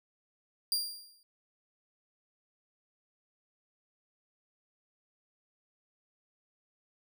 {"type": "tone with exponential decay", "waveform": "sawtooth", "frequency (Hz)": 4774, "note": "D8", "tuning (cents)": 28, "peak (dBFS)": -23, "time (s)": [0.72, 1.23], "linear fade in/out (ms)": 1, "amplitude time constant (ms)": 110, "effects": []}